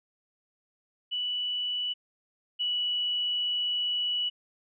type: tone pair in turn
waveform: sine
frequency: 2960 / 2945 Hz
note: F#7 / F#7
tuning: 0 / -9 cents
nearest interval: unison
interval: 9 cents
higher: first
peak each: -28 / -26 dBFS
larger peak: second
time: 1.11-1.94 / 2.59-4.3 s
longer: second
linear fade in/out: 20 ms
effects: none